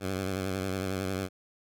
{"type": "tone with vibrato", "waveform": "10% pulse", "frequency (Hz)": 95, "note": "F#2", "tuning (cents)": 46, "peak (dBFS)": -22, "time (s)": [0, 1.29], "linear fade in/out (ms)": 50, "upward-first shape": "sine", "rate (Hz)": 11, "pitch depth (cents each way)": 56, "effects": []}